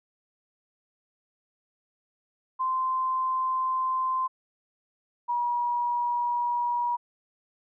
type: tone pair in turn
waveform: sine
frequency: 1038 / 961.7 Hz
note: C6 / B5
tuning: -14 / -46 cents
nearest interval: minor second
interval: 132 cents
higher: first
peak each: -24 dBFS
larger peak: neither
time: 2.59-4.28 / 5.28-6.97 s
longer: neither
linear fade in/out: 20 ms
effects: none